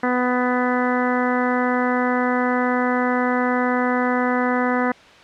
harmonic tone, 249 Hz, B3, 14 cents sharp, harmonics 1 / 2 / 3 / 4 / 5 / 6 / 7 / 8, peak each -21 / -24 / -26 / -27 / -28 / -29 / -29 / -30 dBFS, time 0.03-4.92 s, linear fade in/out 5 ms, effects white hiss -45 dBFS RMS until 5.23 s + low-pass 3000 Hz 12 dB/octave

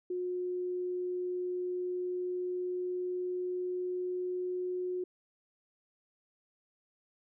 sine tone with pitch glide, 360.9 to 363.2 Hz, F#4 to F#4, -43 to -32 cents, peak -32 dBFS, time 0.1-5.04 s, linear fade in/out 5 ms, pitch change +11 cents, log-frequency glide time 1.64-4.68 s, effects none

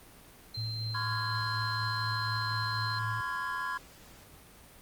sine tone, 4129 Hz, C8, 24 cents flat, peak -37 dBFS, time 0.54-2.99 s, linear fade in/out 5 ms
sine tone with tremolo, 110.9 Hz, A2, 14 cents sharp, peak -33 dBFS, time 0.57-3.21 s, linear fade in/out 5 ms, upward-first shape sine, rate 4.1 Hz, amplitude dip 30%
triangle chord, Db major seventh, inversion third, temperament equal with one note detuned, 1023.2 / 1108.7 / 1396.9 / 1661.2 Hz, C6 / Db6 / F6 / Ab6, -39 / 0 / 0 / 0 cents, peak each -34 / -39 / -39 / -35 dBFS, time 0.94-3.78 s, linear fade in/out 10 ms
effects pink hiss -54 dBFS RMS until 4.81 s + Opus 32 kbps

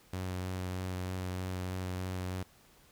sawtooth tone with vibrato, 92.1 Hz, F#2, 7 cents flat, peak -31 dBFS, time 0.13-2.43 s, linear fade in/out 5 ms, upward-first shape sine, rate 3.2 Hz, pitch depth 14 cents each way, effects pink hiss -62 dBFS RMS until 2.91 s

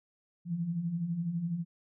sine beating tone pair, 160 / 172 Hz, D#3 / F3, +49 / -26 cents, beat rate 12 Hz, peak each -39 / -31 dBFS, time 0.45-1.65 s, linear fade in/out 50 ms, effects none

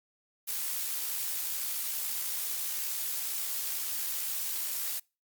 blue noise with amplitude modulation, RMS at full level -32 dBFS, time 0.47-5 s, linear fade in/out 20 ms, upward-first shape sine, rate 62.2 Hz, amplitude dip 35%, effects noise-tail reverb RT60 0.3 s tail -26 dB re dry + Opus 48 kbps

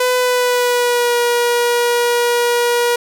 sawtooth tone with pitch glide, 501 to 479.5 Hz, B4 to A#4, +25 to +49 cents, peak -9 dBFS, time 0-2.96 s, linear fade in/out 5 ms, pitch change -76 cents, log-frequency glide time 0.15-1.16 s, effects none

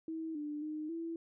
sine tone with pitch steps, 322.2 / 297 / 306.8 / 331.3 Hz, E4 / D4 / D#4 / E4, -39 / +20 / -24 / +9 cents, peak -37 dBFS, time 0.08-1.16 s, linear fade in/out 2 ms, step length 270 ms, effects none

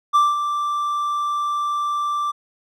triangle tone with ADSR envelope, 1174.7 Hz, D6, in tune, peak -9 dBFS, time 0.13-2.32 s, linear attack 24 ms, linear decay 200 ms, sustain -9 dB, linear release 18 ms, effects none

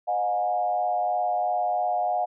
sine tone with frequency modulation, 721 Hz, F#5, 45 cents flat, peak -22 dBFS, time 0.07-2.26 s, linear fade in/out 20 ms, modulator 103 Hz, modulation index 0.84, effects none

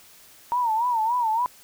sine tone with vibrato, 929 Hz, A#5, 6 cents flat, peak -20 dBFS, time 0.52-1.46 s, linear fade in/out 0 ms, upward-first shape sine, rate 3.5 Hz, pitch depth 120 cents each way, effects white hiss -51 dBFS RMS until 1.63 s

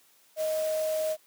sine tone in noise, 626 Hz, D#5, 10 cents sharp, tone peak -26 dBFS, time 0.36-1.17 s, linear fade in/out 50 ms, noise white, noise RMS -41 dBFS, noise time 0.36-1.17 s, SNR +12 dB, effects white hiss -62 dBFS RMS until 1.26 s + high-pass 200 Hz 12 dB/octave

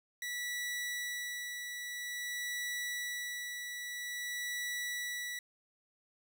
sawtooth tone with tremolo, 1950 Hz, B6, 23 cents flat, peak -32 dBFS, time 0.22-5.39 s, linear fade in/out 2 ms, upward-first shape sine, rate 0.5 Hz, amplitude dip 40%, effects none

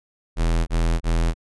square tone bursts, 41.5 Hz, E1, 12 cents sharp, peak -18 dBFS, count 3, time 0.36-1.342 s, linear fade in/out 50 ms, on 310 ms, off 26 ms, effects resampled to 24000 Hz

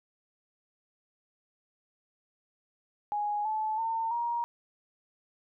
sine tone with pitch steps, 830.6 / 866.9 / 904.7 / 944.2 Hz, G#5 / A5 / A5 / A#5, 0 / -26 / +48 / +22 cents, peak -28 dBFS, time 3.12-4.44 s, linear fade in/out 0 ms, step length 330 ms, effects none

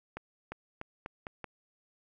accelerating click train, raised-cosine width 0.5 ms, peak -24 dBFS, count 6, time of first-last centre 0.17-1.443 s, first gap 350 ms, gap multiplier 0.84, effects none

